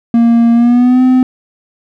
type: tone with pitch glide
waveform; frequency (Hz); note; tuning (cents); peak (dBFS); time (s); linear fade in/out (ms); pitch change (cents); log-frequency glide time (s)
triangle; 233.1 to 255.7; A#3 to C4; 0 to -40; -3; 0.14-1.23; 2; +160; 0.53-1.02
effects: none